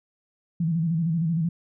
sine tone with vibrato, 164.81 Hz, E3, in tune, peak -21 dBFS, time 0.6-1.49 s, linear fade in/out 5 ms, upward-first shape square, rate 13 Hz, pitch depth 72 cents each way, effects none

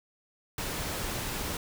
pink noise, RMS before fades -34 dBFS, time 0.58-1.57 s, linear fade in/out 2 ms, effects none

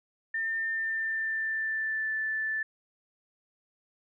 sine tone with pitch glide, 1803 to 1756.7 Hz, A6 to A6, +42 to -3 cents, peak -28 dBFS, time 0.34-2.63 s, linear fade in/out 5 ms, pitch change -45 cents, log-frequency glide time 0.61-2.12 s, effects none

